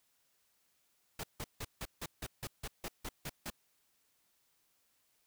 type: noise bursts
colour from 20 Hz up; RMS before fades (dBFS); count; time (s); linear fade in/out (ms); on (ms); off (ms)
pink; -41; 12; 1.19-3.502; 5; 46; 160
effects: white hiss -75 dBFS RMS until 5.26 s